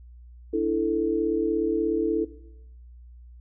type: chord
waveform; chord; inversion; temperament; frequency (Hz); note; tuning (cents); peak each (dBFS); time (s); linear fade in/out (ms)
sine; D suspended second; none; just; 293.7 / 330.4 / 440.5; D4 / E4 / A4; 0 / +4 / +2; -29 / -25 / -25; 0.53-2.25; 10
effects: noise-tail reverb RT60 0.8 s tail -17 dB re dry + added 60 Hz sine -44 dBFS peak until 3.4 s